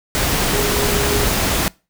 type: tone in noise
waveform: sine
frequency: 412.5 Hz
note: G#4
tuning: 12 cents flat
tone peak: -22 dBFS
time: 0.53-1.25 s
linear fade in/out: 0 ms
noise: pink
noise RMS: -18 dBFS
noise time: 0.15-1.68 s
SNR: -7 dB
effects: noise-tail reverb RT60 0.3 s tail -24 dB re dry